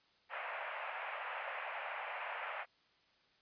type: band-pass noise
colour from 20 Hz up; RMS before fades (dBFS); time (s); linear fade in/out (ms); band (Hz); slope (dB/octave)
pink; -43; 0.29-2.66; 50; 580 to 2700; 48
effects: white hiss -71 dBFS RMS until 3.41 s + resampled to 11025 Hz